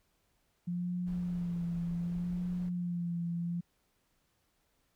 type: tone with vibrato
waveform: sine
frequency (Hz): 174.4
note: F3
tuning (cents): -2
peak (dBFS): -32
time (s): 0.67-3.61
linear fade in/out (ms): 10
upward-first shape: sine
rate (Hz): 0.67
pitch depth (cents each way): 39
type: noise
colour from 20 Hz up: brown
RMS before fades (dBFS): -49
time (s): 1.06-2.7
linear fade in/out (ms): 20
effects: pink hiss -75 dBFS RMS until 4.95 s